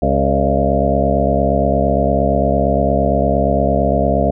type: harmonic tone with a mistuned harmonic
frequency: 68.7 Hz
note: C#2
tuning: 15 cents flat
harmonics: 1 / 2 / 3 / 4 / 6 / 7 / 8 / 9 / 10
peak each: -19 / -22 / -20 / -22 / -24 / -23 / -21 / -20 / -19 dBFS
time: 0.02-4.31 s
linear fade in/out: 5 ms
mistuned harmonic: 8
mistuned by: +40 cents
effects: none